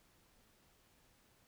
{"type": "silence", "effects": ["pink hiss -70 dBFS RMS until 1.47 s"]}